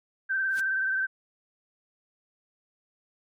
sine tone with vibrato, 1555 Hz, G6, 14 cents flat, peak -24 dBFS, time 0.29-1.07 s, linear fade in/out 20 ms, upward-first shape sine, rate 19 Hz, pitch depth 36 cents each way
white noise with exponential growth, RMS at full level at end -35 dBFS, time 0.48-0.6 s, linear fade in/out 5 ms, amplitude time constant 24 ms
effects MP3 64 kbps

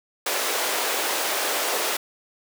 pink high-pass noise, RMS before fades -25 dBFS, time 0.26-1.97 s, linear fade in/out 5 ms, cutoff 400 Hz, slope 24 dB/octave, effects none

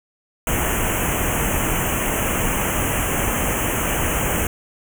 pink band-stop noise, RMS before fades -21 dBFS, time 0.47-4.47 s, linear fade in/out 2 ms, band 3100 to 6200 Hz, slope 96 dB/octave, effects none

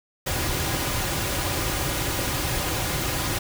pink noise with comb filter, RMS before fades -26 dBFS, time 0.26-3.39 s, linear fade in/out 10 ms, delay 4.5 ms, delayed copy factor -0.5, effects none

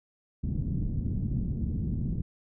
white low-pass noise, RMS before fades -30 dBFS, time 0.43-2.22 s, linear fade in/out 10 ms, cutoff 200 Hz, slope 24 dB/octave, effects none

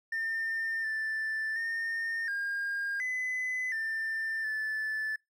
triangle tone with pitch steps, 1806 / 1765 / 1825 / 1615 / 2015 / 1787 / 1747 Hz, A6 / A6 / A#6 / G#6 / B6 / A6 / A6, +45 / +5 / -37 / -49 / +34 / +26 / -13 cents, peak -28 dBFS, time 0.12-5.16 s, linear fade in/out 5 ms, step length 720 ms, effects noise-tail reverb RT60 0.2 s tail -26 dB re dry + tanh soft clip ceiling -25 dBFS

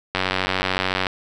click train, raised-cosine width 0.3 ms, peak -4 dBFS, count 87, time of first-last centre 0.15-1.068 s, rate 93.7 Hz, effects none

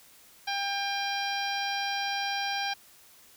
harmonic tone, 798 Hz, G5, 31 cents sharp, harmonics 1 / 2 / 3 / 4 / 5 / 6 / 7, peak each -32 / -35 / -37 / -38 / -39 / -40 / -40 dBFS, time 0.47-2.74 s, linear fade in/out 10 ms, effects white hiss -56 dBFS RMS until 3.36 s

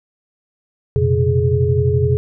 sine tone cluster, 88.7 / 121.2 / 133.2 / 418.5 Hz, F2 / B2 / C3 / G#4, +27 / -32 / +31 / +13 cents, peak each -18 dBFS, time 0.96-2.17 s, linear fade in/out 0 ms, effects none

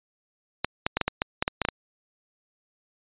clicks, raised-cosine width 0.3 ms, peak -7 dBFS, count 11, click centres 0.646 / 0.865 / 0.97 / 1.013 / 1.08 / 1.219 / 1.425 / 1.479 / 1.617 / 1.651 / 1.687 s, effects resampled to 8000 Hz

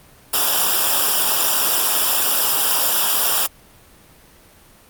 white noise with comb filter, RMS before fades -17 dBFS, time 0.33-3.47 s, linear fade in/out 10 ms, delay 0.47 ms, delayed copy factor -1, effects pink hiss -48 dBFS RMS until 4.89 s + Opus 32 kbps

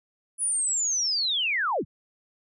sine linear sweep, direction down, 10000 to 64.2 Hz, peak -23 dBFS, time 0.38-1.85 s, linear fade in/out 50 ms, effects none

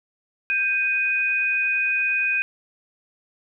sine tone pair together, 1580.3 / 2489 Hz, G6 / D#7, +14 / 0 cents, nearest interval minor sixth, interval 786 cents, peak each -26 / -20 dBFS, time 0.5-2.42 s, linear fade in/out 0 ms, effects none

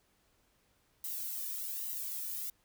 violet noise with flanger, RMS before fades -39 dBFS, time 1.04-2.5 s, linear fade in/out 2 ms, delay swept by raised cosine 1 to 1.69 ms, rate 1.2 Hz, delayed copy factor +0.9, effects pink hiss -72 dBFS RMS until 2.64 s

